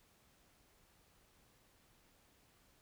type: silence
effects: pink hiss -70 dBFS RMS until 2.81 s